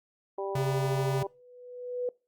harmonic tone, 196.3 Hz, G3, 3 cents sharp, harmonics 2 / 3 / 4 / 5, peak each -33 / -37 / -39 / -41 dBFS, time 0.38-1.27 s, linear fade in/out 5 ms
square tone, 135.1 Hz, C#3, 44 cents flat, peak -28 dBFS, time 0.55-1.23 s, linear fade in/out 5 ms
sine tone with exponential growth, 493.9 Hz, B4, in tune, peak -26 dBFS, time 1.12-2.09 s, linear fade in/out 2 ms, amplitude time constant 210 ms
effects noise-tail reverb RT60 0.3 s tail -24 dB re dry + Opus 32 kbps

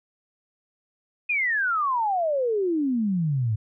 sine exponential sweep, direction down, 2516 to 103 Hz, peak -21 dBFS, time 1.29-3.56 s, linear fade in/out 10 ms, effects none

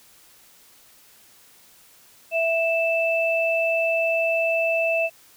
sine tone pair together, 659.3 / 2640 Hz, E5 / E7, 0 / +2 cents, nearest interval 2 octaves, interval 2402 cents, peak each -21 / -23 dBFS, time 2.31-5.1 s, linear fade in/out 50 ms, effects white hiss -53 dBFS RMS until 5.36 s

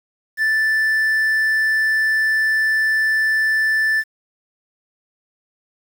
triangle tone with quantisation, 1760 Hz, A6, in tune, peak -13 dBFS, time 0.37-4.04 s, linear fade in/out 50 ms, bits 7, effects none

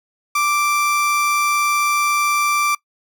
30% pulse tone, 1174.7 Hz, D6, in tune, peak -13 dBFS, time 0.35-2.75 s, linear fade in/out 5 ms, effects noise-tail reverb RT60 0.1 s tail -22 dB re dry

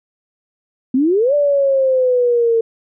sine exponential two-way sweep, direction up then down, 246.9 to 587.3 to 452.2 Hz, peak -11 dBFS, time 0.94-2.61 s, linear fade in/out 5 ms, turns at 1.34 s, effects none

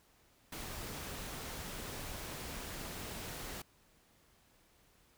pink noise, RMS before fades -44 dBFS, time 0.52-3.62 s, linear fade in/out 5 ms, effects pink hiss -68 dBFS RMS until 5.17 s

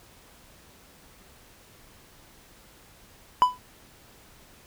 triangle tone with exponential decay, 997 Hz, B5, 16 cents sharp, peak -9 dBFS, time 3.42-3.58 s, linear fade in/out 0 ms, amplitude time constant 34 ms, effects pink hiss -54 dBFS RMS until 4.66 s

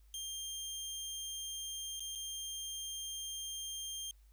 20% pulse tone with dropouts, 3190 Hz, G7, 30 cents sharp, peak -35 dBFS, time 0.14-4.11 s, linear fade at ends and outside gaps 1 ms, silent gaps 1.996-2.004 / 2.152-2.156 s, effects added 51 Hz sine -59 dBFS peak until 4.32 s + white hiss -75 dBFS RMS until 4.32 s

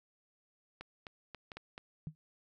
clicks, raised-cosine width 0.3 ms, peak -29 dBFS, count 6, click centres 0.81 / 1.068 / 1.347 / 1.518 / 1.57 / 1.779 s
sine tone with exponential decay, 155.2 Hz, D#3, 4 cents flat, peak -34 dBFS, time 2.07-2.15 s, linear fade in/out 0 ms, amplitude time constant 17 ms
effects none

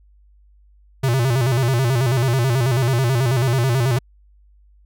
square tone with vibrato, 125.7 Hz, B2, 31 cents sharp, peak -16 dBFS, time 1.03-3.99 s, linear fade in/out 10 ms, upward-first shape square, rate 9.2 Hz, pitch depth 110 cents each way, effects added 50 Hz sine -49 dBFS peak until 4.85 s

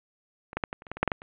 clicks, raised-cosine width 0.5 ms, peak -25 / -13 / -11 / -19 / -30 / -29 / -17 / -23 / -7 / -9 / -11 / -29 dBFS, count 12, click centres 0.531 / 0.57 / 0.638 / 0.729 / 0.821 / 0.868 / 0.916 / 0.97 / 1.03 / 1.077 / 1.118 / 1.219 s, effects resampled to 8000 Hz + 8-bit

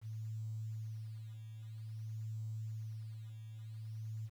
sine tone with tremolo, 110 Hz, A2, in tune, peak -39 dBFS, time 0.01-4.3 s, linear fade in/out 50 ms, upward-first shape sine, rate 0.51 Hz, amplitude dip 55%, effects 11-bit

